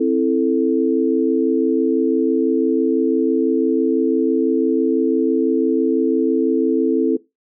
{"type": "chord", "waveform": "sine", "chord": "A minor", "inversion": "first", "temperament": "just", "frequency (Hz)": [264, 330, 440], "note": ["C4", "E4", "A4"], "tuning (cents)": [16, 2, 0], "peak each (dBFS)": -18, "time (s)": [0, 7.17], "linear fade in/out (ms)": 10, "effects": ["noise-tail reverb RT60 0.2 s tail -18 dB re dry"]}